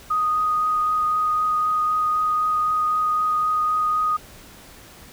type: tone with vibrato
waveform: sine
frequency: 1243 Hz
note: D#6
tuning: 2 cents flat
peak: -18 dBFS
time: 0.1-4.17 s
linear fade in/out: 10 ms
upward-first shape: triangle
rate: 3.9 Hz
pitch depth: 10 cents each way
effects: pink hiss -45 dBFS RMS until 5.12 s